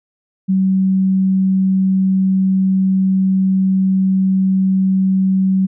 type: tone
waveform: sine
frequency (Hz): 190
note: F#3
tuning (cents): +46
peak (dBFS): -11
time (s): 0.48-5.67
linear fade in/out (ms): 20
effects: none